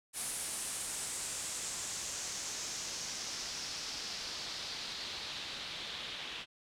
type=noise with low-pass filter sweep; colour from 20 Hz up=white; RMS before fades=-41 dBFS; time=0.13-6.46 s; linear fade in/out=50 ms; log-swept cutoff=9900 to 3300 Hz; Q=2.6; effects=none